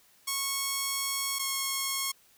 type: tone pair in turn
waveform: 5% pulse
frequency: 1100 / 1088 Hz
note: C#6 / C#6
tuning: -14 / -33 cents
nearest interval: unison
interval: 19 cents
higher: first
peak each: -17 dBFS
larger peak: neither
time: 0.27-1.39 / 1.39-2.12 s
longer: first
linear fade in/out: 10 ms
effects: white hiss -62 dBFS RMS until 2.37 s